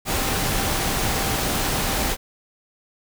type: tone in noise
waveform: sine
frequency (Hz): 784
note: G5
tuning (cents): 0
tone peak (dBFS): -34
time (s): 0.05-2.17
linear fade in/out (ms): 50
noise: pink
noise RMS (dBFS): -23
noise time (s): 0.05-2.17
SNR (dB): -14
effects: none